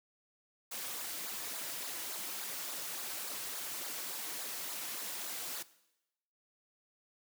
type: noise with flanger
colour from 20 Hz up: white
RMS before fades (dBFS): -41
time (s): 0.71-5.63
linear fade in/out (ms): 10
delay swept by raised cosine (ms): 0.33 to 5.03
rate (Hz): 3.5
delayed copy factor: -0.7
effects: noise-tail reverb RT60 0.9 s tail -18 dB re dry + high-pass 200 Hz 12 dB/octave